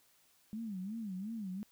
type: tone with vibrato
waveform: sine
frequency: 205.4 Hz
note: G#3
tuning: 19 cents flat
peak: -38 dBFS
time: 0.53-1.63 s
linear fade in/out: 0 ms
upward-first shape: sine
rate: 2.8 Hz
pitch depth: 200 cents each way
effects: white hiss -69 dBFS RMS until 1.71 s